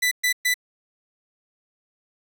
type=tone bursts; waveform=sawtooth; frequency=1988 Hz; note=B6; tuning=11 cents sharp; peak=-15 dBFS; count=3; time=0.02-0.542 s; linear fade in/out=10 ms; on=94 ms; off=120 ms; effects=none